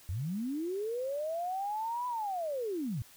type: linear two-way sweep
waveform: sine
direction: up then down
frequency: 77.78 to 1000 to 102.1 Hz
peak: -32 dBFS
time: 0.09-3.02 s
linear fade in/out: 0 ms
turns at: 2.07 s
effects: white hiss -57 dBFS RMS until 3.16 s